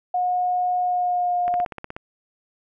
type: tone with pitch glide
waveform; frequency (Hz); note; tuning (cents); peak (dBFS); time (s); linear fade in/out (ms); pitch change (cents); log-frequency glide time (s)
sine; 723 to 711.4; F#5 to F5; -40 to +32; -19; 0.14-1.65; 5; -28; 0.8-1.36
type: click train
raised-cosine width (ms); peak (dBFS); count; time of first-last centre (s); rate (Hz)
0.5; -18; 9; 1.48-1.965; 16.5
effects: none